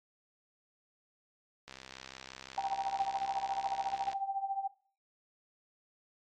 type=click train; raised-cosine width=0.2 ms; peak=-29 dBFS; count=162; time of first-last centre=1.68-4.131 s; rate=65.7 Hz
type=tone with tremolo; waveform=sine; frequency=784 Hz; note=G5; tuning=in tune; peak=-29 dBFS; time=2.57-4.68 s; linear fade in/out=10 ms; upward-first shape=triangle; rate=14 Hz; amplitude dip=85%
effects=noise-tail reverb RT60 0.4 s tail -18 dB re dry + AAC 32 kbps